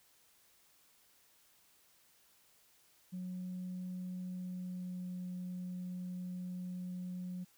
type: tone with pitch glide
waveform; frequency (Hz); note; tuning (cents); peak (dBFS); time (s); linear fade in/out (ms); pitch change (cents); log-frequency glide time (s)
sine; 182.6 to 181.02; F#3 to F#3; -23 to -38; -38; 3.12-7.45; 20; -15; 4.28-5.09
effects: tanh soft clip ceiling -36 dBFS + white hiss -68 dBFS RMS until 7.57 s